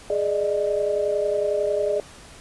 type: tone cluster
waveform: sine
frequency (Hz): 417.9 / 595 / 626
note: G#4 / D5 / D#5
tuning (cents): +11 / +22 / +10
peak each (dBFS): -24 / -23 / -28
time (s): 0.1-2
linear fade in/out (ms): 2
effects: pink hiss -45 dBFS RMS until 2.4 s + resampled to 24000 Hz